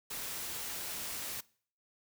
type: noise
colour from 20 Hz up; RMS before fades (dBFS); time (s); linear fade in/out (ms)
white; -40; 0.1-1.41; 10
effects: noise-tail reverb RT60 0.5 s tail -22 dB re dry